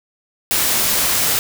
white noise, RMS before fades -17 dBFS, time 0.51-1.39 s, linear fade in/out 0 ms, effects none

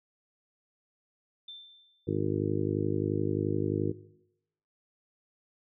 sine tone with exponential decay, 3557 Hz, A7, 18 cents sharp, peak -40 dBFS, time 1.48-2.17 s, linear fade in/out 5 ms, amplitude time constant 150 ms
harmonic tone, 51.5 Hz, G#1, 14 cents flat, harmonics 2 / 3 / 4 / 5 / 6 / 7 / 8 / 9, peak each -35 / -34 / -39 / -39 / -34 / -33 / -38 / -37 dBFS, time 2.07-3.92 s, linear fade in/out 10 ms
effects noise-tail reverb RT60 0.8 s tail -17 dB re dry

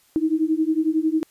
sine beating tone pair, 311.1 / 322.1 Hz, D#4 / E4, 0 / -40 cents, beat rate 11 Hz, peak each -21 dBFS, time 0.16-1.23 s, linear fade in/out 0 ms, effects white hiss -59 dBFS RMS until 1.3 s + resampled to 32000 Hz

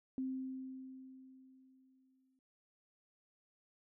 sine tone with exponential decay, 261.6 Hz, C4, in tune, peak -35 dBFS, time 0.18-2.39 s, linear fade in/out 1 ms, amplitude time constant 480 ms, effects none

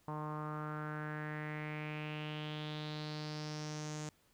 sawtooth tone with low-pass filter sweep, 152.1 Hz, D#3, 39 cents flat, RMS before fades -42 dBFS, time 0.08-4.09 s, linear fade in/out 0 ms, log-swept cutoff 1000 to 7000 Hz, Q 4.4, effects pink hiss -71 dBFS RMS until 4.33 s

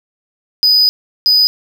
triangle tone bursts at uneven times, 4978 Hz, D#8, in tune, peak -6 dBFS, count 2, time 0.63-0.89 / 1.26-1.47 s, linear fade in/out 0 ms, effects none

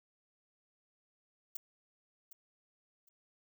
violet noise with echo, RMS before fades -40 dBFS, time 1.55-1.57 s, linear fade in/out 5 ms, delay 760 ms, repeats 2, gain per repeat -12 dB, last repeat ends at 3.09 s, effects none

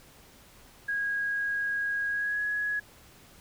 sine tone with pitch glide, 1643 to 1676.6 Hz, G#6 to G#6, -19 to +16 cents, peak -27 dBFS, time 0.88-2.8 s, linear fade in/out 10 ms, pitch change +35 cents, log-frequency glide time 2.09-2.42 s, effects pink hiss -55 dBFS RMS until 3.4 s

